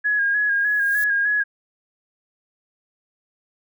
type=tone with vibrato; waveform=sine; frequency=1654 Hz; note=G#6; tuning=8 cents flat; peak=-17 dBFS; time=0.04-1.44 s; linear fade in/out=20 ms; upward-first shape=square; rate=3.3 Hz; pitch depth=31 cents each way
type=noise with exponential growth; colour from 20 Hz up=violet; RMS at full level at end=-31 dBFS; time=0.44-1.04 s; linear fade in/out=0 ms; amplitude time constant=130 ms
effects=none